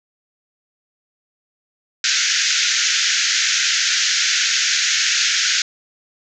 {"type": "band-pass noise", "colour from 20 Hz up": "white", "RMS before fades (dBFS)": -18, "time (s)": [2.04, 5.62], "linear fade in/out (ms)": 2, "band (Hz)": [1400, 6900], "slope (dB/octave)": 96, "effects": []}